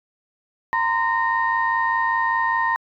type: tone cluster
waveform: sine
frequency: 923 / 1028 / 1845 Hz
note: A#5 / C6 / A#6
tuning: -17 / -31 / -18 cents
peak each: -22 dBFS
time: 0.73-2.76 s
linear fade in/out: 0 ms
effects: tanh soft clip ceiling -9 dBFS